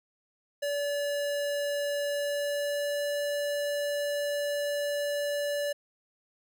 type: tone with pitch glide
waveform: square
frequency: 575 to 579 Hz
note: D5 to D5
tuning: -37 to -25 cents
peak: -29 dBFS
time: 0.62-5.73 s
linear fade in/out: 10 ms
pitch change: +12 cents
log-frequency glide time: 2.1-3.15 s
effects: none